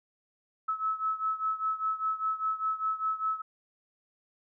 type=beating tone pair; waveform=sine; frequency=1296 / 1301 Hz; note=E6 / E6; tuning=-30 / -23 cents; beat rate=5 Hz; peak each=-30 / -33 dBFS; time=0.68-3.42 s; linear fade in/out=10 ms; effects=none